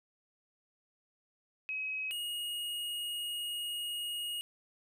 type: tone pair in turn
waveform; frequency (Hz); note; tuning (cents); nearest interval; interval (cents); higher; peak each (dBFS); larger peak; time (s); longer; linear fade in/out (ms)
sine / square; 2546 / 2874; D#7 / F7; +39 / +49; major second; 210; second; -34 / -36; first; 1.69-2.11 / 2.11-4.41; second; 0
effects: none